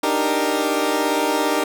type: chord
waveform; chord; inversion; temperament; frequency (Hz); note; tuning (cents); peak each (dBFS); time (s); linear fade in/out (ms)
20% pulse; Eb major seventh; third; equal; 293.7 / 311.1 / 392 / 466.2; D4 / Eb4 / G4 / Bb4; 0 / 0 / 0 / 0; -19; 0.03-1.64; 5
effects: none